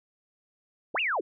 sine linear two-way sweep, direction up then down, 130.81 to 2890 to 267.1 Hz, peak -25 dBFS, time 0.94-1.21 s, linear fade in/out 10 ms, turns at 1 s, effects none

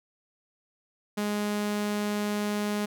sawtooth tone, 207.7 Hz, G#3, in tune, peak -23 dBFS, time 1.17-2.86 s, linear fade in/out 10 ms, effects none

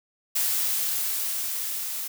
blue noise with level ramp, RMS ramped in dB -24 to -32 dBFS, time 0.35-2.08 s, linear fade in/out 10 ms, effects none

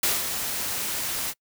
white noise with ADSR envelope, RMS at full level -22 dBFS, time 0.03-1.34 s, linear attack 4 ms, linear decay 190 ms, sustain -7 dB, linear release 49 ms, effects noise-tail reverb RT60 0.1 s tail -25 dB re dry

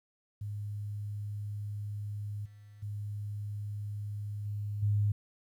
sine tone with level steps, 103.4 Hz, G#2, 7 cents flat, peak -35 / -50 / -35 / -33 / -25 dBFS, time 0.41-5.12 s, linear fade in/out 5 ms, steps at 2.45 / 2.82 / 4.45 / 4.82 s, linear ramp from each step 10 ms, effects 11-bit

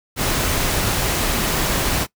pink noise, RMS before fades -20 dBFS, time 0.16-2.07 s, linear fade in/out 50 ms, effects noise-tail reverb RT60 0.1 s tail -20 dB re dry

